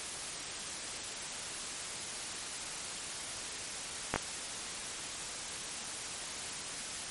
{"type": "clicks", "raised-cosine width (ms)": 0.5, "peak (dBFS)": -13, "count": 2, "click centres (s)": [4.14, 4.16], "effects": ["white hiss -40 dBFS RMS until 7.1 s", "MP3 48 kbps"]}